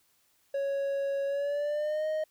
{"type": "tone with pitch glide", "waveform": "triangle", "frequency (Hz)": [554.4, 622.3], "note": ["C#5", "D#5"], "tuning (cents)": [0, 0], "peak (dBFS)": -26, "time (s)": [0.54, 2.24], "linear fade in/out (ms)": 5, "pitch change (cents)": 200, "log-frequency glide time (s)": [1.26, 2.07], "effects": ["white hiss -69 dBFS RMS until 2.3 s"]}